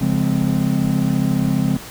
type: chord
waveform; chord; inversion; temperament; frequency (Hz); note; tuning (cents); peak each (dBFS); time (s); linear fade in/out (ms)
triangle; Db major seventh; none; just; 138.59 / 173.24 / 207.9 / 259.9; Db3 / F3 / Ab3 / C4; 0 / -14 / +2 / -11; -19; 0.01-1.77; 5
effects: pink hiss -35 dBFS RMS until 1.9 s